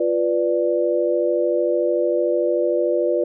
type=chord; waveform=sine; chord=B diminished; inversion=second; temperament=equal; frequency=349.2 / 493.9 / 587.3 Hz; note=F4 / B4 / D5; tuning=0 / 0 / 0 cents; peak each=-21 dBFS; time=0-3.24 s; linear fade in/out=5 ms; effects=none

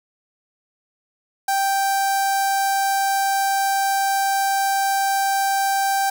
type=tone with notch filter; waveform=sawtooth; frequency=784 Hz; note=G5; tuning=in tune; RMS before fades=-20 dBFS; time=1.48-6.1 s; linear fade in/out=5 ms; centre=2800 Hz; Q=0.87; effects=none

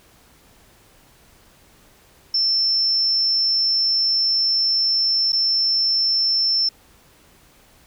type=tone with dropouts; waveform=sine; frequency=5350 Hz; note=E8; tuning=25 cents sharp; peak=-16 dBFS; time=2.34-6.69 s; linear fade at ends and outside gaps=5 ms; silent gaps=5.322-5.329 s; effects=pink hiss -53 dBFS RMS until 7.86 s

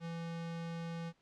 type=tone; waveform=square; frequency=167.2 Hz; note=E3; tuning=25 cents sharp; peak=-40 dBFS; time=0-1.13 s; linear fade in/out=50 ms; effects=pink hiss -74 dBFS RMS until 1.21 s + low-pass 5000 Hz 12 dB/octave

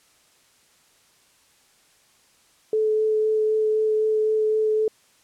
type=tone with vibrato; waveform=sine; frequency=433.1 Hz; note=A4; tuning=27 cents flat; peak=-18 dBFS; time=2.73-4.88 s; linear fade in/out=2 ms; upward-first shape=sine; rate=3.9 Hz; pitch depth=9 cents each way; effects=white hiss -59 dBFS RMS until 5.23 s + low-pass 10000 Hz 12 dB/octave

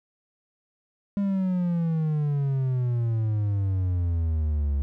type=exponential sweep; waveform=triangle; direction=down; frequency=202.9 to 69 Hz; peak=-20 dBFS; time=1.17-4.82 s; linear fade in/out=0 ms; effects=none

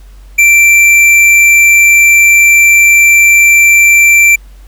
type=tone with tanh clipping; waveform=triangle; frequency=2349 Hz; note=D7; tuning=in tune; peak=-4 dBFS; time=0.38-4.36 s; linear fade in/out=10 ms; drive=16 dB; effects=added 47 Hz sine -31 dBFS peak until 4.67 s + pink hiss -47 dBFS RMS until 4.67 s

